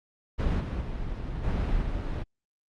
brown noise with level steps, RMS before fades -25 / -30 / -33 / -27 / -30 dBFS, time 0.38-2.24 s, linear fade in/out 20 ms, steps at 0.59 / 0.8 / 1.43 / 1.81 s, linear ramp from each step 20 ms, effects low-pass 4000 Hz 12 dB/octave + Opus 48 kbps

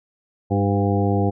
harmonic tone with a mistuned harmonic, 100.4 Hz, G2, 42 cents sharp, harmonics 1 / 2 / 3 / 4 / 5 / 7 / 8, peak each -20 / -23 / -25 / -26 / -27 / -28 / -29 dBFS, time 0.5-1.31 s, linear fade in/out 20 ms, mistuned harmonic 4, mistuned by -22 cents, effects none

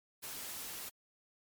white noise, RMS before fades -44 dBFS, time 0.22-0.9 s, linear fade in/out 20 ms, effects MP3 96 kbps

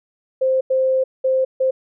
sine tone bursts at uneven times, 523.3 Hz, C5, in tune, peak -14 dBFS, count 4, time 0.41-0.61 / 0.7-1.04 / 1.24-1.45 / 1.6-1.71 s, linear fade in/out 10 ms, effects none

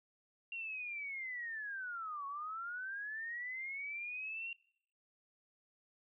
sine linear two-way sweep, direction down then up, 2768 to 1100 to 2768 Hz, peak -40 dBFS, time 0.52-4.53 s, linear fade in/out 2 ms, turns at 2.26 s, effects noise-tail reverb RT60 0.7 s tail -24 dB re dry

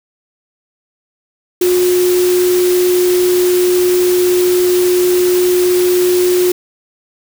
sine tone in noise, 360 Hz, F#4, 47 cents flat, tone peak -9 dBFS, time 1.61-6.52 s, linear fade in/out 5 ms, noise white, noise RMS -22 dBFS, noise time 1.61-6.52 s, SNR +10 dB, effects none

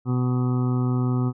harmonic tone, 125.4 Hz, B2, 27 cents sharp, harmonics 1 / 2 / 3 / 4 / 6 / 7 / 8 / 9 / 10, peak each -21 / -25 / -33 / -42 / -41 / -44 / -44 / -42 / -39 dBFS, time 0.05-1.33 s, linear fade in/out 50 ms, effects none

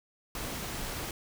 pink noise, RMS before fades -37 dBFS, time 0.35-1.11 s, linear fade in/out 2 ms, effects none

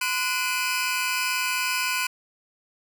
sawtooth tone cluster, 1022 / 1470 / 2377 / 2556 Hz, C6 / F#6 / D7 / D#7, -41 / -12 / +20 / +46 cents, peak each -26 dBFS, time 0.01-2.07 s, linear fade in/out 5 ms, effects none

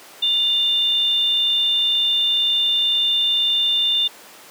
sine tone pair together, 2833 / 3569 Hz, F7 / A7, +24 / +24 cents, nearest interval major third, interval 400 cents, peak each -25 / -16 dBFS, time 0.22-4.08 s, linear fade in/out 10 ms, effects pink hiss -42 dBFS RMS until 4.5 s + high-pass 400 Hz 12 dB/octave

